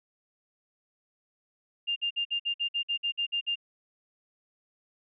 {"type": "tone bursts", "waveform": "sine", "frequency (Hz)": 2803, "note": "F7", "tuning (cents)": 6, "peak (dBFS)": -26, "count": 12, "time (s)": [1.87, 3.557], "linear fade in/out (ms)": 20, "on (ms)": 92, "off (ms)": 53, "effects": []}